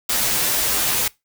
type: noise with comb filter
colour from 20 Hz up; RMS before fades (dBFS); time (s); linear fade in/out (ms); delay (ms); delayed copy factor
white; -20; 0.09-1.08; 5; 11; -0.85
effects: noise-tail reverb RT60 0.2 s tail -22 dB re dry